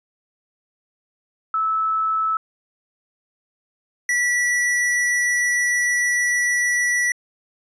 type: tone pair in turn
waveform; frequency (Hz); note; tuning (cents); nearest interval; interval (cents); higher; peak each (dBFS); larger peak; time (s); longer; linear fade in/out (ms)
sine / square; 1306 / 1951.1; E6 / B6; -17 / -22; perfect fifth; 695; second; -18; neither; 1.54-2.37 / 4.09-7.12; second; 2
effects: resampled to 22050 Hz